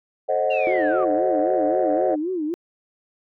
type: chord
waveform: sine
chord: A diminished seventh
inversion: none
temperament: equal with one note detuned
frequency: 440 / 529.9 / 622.3 / 740 Hz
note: A4 / C5 / Eb5 / Gb5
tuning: 0 / +22 / 0 / 0 cents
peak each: -28 / -22 / -22 / -24 dBFS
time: 0.28-2.16 s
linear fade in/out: 20 ms
type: linear sweep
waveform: sine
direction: down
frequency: 2824 to 1103 Hz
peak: -26 dBFS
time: 0.5-1.05 s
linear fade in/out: 10 ms
type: tone with vibrato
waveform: sine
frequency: 335.5 Hz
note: E4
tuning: 31 cents sharp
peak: -22 dBFS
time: 0.67-2.54 s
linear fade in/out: 0 ms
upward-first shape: sine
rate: 3.8 Hz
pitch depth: 200 cents each way
effects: tanh soft clip ceiling -10 dBFS